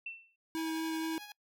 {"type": "tone with exponential decay", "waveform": "sine", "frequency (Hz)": 2689, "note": "E7", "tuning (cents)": 34, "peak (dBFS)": -36, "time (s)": [0.06, 0.36], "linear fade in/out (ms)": 5, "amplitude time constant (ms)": 64}
{"type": "tone with vibrato", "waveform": "square", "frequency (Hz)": 321.6, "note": "E4", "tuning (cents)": -43, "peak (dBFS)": -34, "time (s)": [0.55, 1.18], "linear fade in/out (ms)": 0, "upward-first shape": "sine", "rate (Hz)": 4.2, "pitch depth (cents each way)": 8}
{"type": "tone with tremolo", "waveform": "10% pulse", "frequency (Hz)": 830.6, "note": "G#5", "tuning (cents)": 0, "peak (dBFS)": -36, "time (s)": [0.57, 1.32], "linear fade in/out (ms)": 2, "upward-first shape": "sine", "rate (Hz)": 11, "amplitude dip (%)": 50}
{"effects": ["noise-tail reverb RT60 0.1 s tail -25 dB re dry"]}